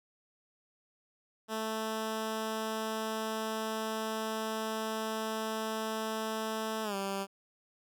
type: tone with pitch glide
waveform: 10% pulse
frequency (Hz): 220 to 196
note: A3 to G3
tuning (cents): 0 to 0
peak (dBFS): -25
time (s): 1.48-7.27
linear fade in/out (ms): 50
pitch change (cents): -200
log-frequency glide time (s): 6.83-6.95
effects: none